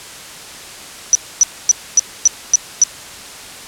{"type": "tone bursts", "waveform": "sine", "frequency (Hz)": 5920, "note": "F#8", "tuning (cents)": 0, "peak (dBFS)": -4, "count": 7, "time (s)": [1.13, 2.837], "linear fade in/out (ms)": 0, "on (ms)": 21, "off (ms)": 260, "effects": ["white hiss -33 dBFS RMS until 3.67 s", "low-pass 9000 Hz 12 dB/octave"]}